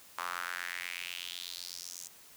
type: tone with high-pass filter sweep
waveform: sawtooth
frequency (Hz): 88.1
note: F2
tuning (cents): +16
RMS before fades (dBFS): -41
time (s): 0.18-2.08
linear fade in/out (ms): 0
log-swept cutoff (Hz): 1100 to 6900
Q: 3.5
effects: white hiss -56 dBFS RMS until 2.36 s